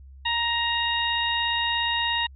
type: harmonic tone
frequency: 937 Hz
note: A#5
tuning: 9 cents sharp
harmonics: 1 / 2 / 3 / 4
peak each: -28 / -28 / -28 / -28 dBFS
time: 0.25-2.27 s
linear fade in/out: 10 ms
effects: added 67 Hz sine -43 dBFS peak until 2.35 s